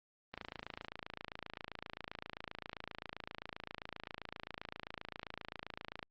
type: click train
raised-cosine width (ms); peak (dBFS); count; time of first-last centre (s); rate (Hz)
0.3; -26; 158; 0.34-6.028; 27.6
effects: low-pass 5000 Hz 12 dB/octave + Opus 32 kbps